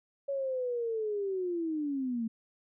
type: linear sweep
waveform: sine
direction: down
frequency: 561 to 220 Hz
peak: -30 dBFS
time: 0.28-2.28 s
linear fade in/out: 10 ms
effects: none